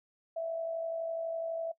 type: tone with amplitude modulation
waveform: sine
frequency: 659.3 Hz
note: E5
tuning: in tune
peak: -30 dBFS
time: 0.36-1.72 s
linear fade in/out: 10 ms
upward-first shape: sine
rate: 52 Hz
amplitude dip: 40%
effects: noise-tail reverb RT60 0.1 s tail -21 dB re dry